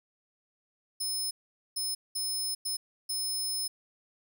20% pulse tone bursts at uneven times, 5200 Hz, E8, 24 cents flat, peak -25 dBFS, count 5, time 1-1.31 / 1.76-1.95 / 2.15-2.55 / 2.65-2.77 / 3.09-3.68 s, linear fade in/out 10 ms, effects none

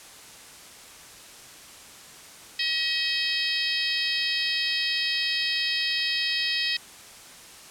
harmonic tone, 637 Hz, D#5, 41 cents sharp, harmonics 3 / 4 / 5 / 6 / 7 / 8, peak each -31 / -31 / -31 / -31 / -31 / -31 dBFS, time 2.59-6.77 s, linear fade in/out 5 ms, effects white hiss -46 dBFS RMS until 7.7 s + low-pass 10000 Hz 12 dB/octave

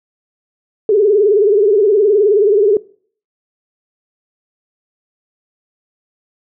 sine tone with vibrato, 412.7 Hz, G#4, 11 cents flat, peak -8 dBFS, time 0.89-2.77 s, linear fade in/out 2 ms, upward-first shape sine, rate 19 Hz, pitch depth 120 cents each way, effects noise-tail reverb RT60 0.5 s tail -21 dB re dry

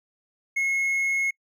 triangle tone, 2171 Hz, C#7, 37 cents flat, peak -20 dBFS, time 0.56-1.31 s, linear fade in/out 10 ms, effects noise-tail reverb RT60 0.1 s tail -26 dB re dry

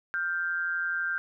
sine tone pair together, 1403 / 1574.8 Hz, F6 / G6, +8 / +8 cents, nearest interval major second, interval 200 cents, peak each -31 / -29 dBFS, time 0.14-1.18 s, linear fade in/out 0 ms, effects none

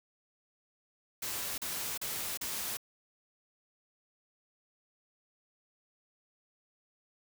white noise bursts, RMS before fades -37 dBFS, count 4, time 1.22-2.771 s, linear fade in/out 5 ms, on 360 ms, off 37 ms, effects none

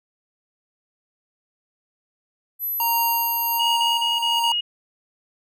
sine tone, 12000 Hz, F#9, 23 cents sharp, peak -23 dBFS, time 2.59-3.61 s, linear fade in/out 50 ms
square tone with tremolo, 932.3 Hz, A#5, in tune, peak -20 dBFS, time 2.8-4.52 s, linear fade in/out 2 ms, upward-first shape sine, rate 1.3 Hz, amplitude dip 45%
sine tone bursts, 2880 Hz, F#7, 47 cents flat, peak -20 dBFS, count 5, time 3.59-4.61 s, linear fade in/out 10 ms, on 180 ms, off 30 ms
effects none

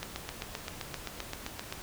click train, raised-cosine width 0.2 ms, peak -18 dBFS, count 14, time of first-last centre 0.03-1.725 s, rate 7.67 Hz, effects pink hiss -45 dBFS RMS until 1.82 s

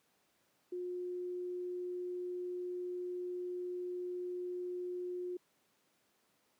sine tone, 358.6 Hz, F4, 46 cents sharp, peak -37 dBFS, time 0.72-5.37 s, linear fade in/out 5 ms, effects pink hiss -74 dBFS RMS until 6.59 s + high-pass 200 Hz 12 dB/octave

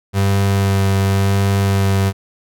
35% pulse tone with vibrato, 98 Hz, G2, in tune, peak -11 dBFS, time 0.13-2.13 s, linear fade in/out 50 ms, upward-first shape sine, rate 0.92 Hz, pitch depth 12 cents each way, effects none

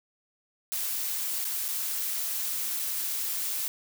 blue noise with dropouts, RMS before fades -31 dBFS, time 0.72-3.68 s, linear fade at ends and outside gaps 0 ms, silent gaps 1.444-1.451 / 1.681-1.686 / 2.792-2.796 s, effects none

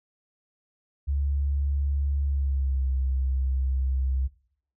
sine tone with pitch glide, 70.4 to 65.69 Hz, C#2 to C2, +27 to +7 cents, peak -23 dBFS, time 1.07-4.28 s, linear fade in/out 20 ms, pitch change -120 cents, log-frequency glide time 2.24-2.87 s, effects noise-tail reverb RT60 0.6 s tail -19 dB re dry

